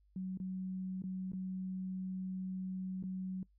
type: tone with dropouts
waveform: sine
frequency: 186.9 Hz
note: F#3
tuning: 18 cents sharp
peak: -37 dBFS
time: 0.16-3.43 s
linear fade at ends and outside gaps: 2 ms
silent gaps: 0.374-0.4 / 1.021-1.038 / 1.319-1.333 / 3.027-3.037 s
effects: noise-tail reverb RT60 0.1 s tail -22 dB re dry + added 50 Hz sine -66 dBFS peak until 3.58 s